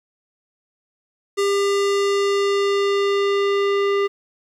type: tone with low-pass filter sweep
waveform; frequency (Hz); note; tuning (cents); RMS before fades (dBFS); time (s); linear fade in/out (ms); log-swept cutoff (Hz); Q
square; 400; G4; +35; -19; 1.37-4.08; 20; 8400 to 2600; 0.96
effects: 9-bit